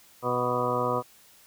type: harmonic tone with a mistuned harmonic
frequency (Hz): 123.47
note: B2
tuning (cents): 0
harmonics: 1 / 2 / 3 / 4 / 5 / 6 / 8 / 9 / 10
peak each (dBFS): -35 / -35 / -35 / -29 / -34 / -35 / -31 / -34 / -32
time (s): 0.22-1.03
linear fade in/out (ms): 50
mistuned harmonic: 9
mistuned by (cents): +27
effects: white hiss -56 dBFS RMS until 1.46 s